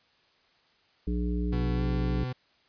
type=harmonic tone; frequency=59.8 Hz; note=A#1; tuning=45 cents sharp; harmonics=1 / 3 / 5 / 7; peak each=-28 / -32 / -35 / -39 dBFS; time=1.07-2.24 s; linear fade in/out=5 ms
type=tone with pitch glide; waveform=40% pulse; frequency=123.47 to 126.94 Hz; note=B2 to B2; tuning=0 to +48 cents; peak=-30 dBFS; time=1.52-2.33 s; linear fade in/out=10 ms; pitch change=+48 cents; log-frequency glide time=1.75-1.83 s
effects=white hiss -65 dBFS RMS until 2.68 s + resampled to 11025 Hz